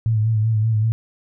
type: tone with vibrato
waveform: sine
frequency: 110 Hz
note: A2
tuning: in tune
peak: -15 dBFS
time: 0.06-0.92 s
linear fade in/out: 0 ms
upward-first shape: sine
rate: 5.2 Hz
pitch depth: 50 cents each way
effects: none